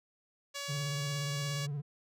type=tone; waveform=5% pulse; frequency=565 Hz; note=C#5; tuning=33 cents sharp; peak=-26 dBFS; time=0.54-1.67 s; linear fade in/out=20 ms
type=tone with vibrato; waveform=triangle; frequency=144.3 Hz; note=D3; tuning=30 cents flat; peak=-32 dBFS; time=0.68-1.82 s; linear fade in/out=20 ms; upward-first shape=sine; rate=17 Hz; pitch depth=70 cents each way
effects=resampled to 32000 Hz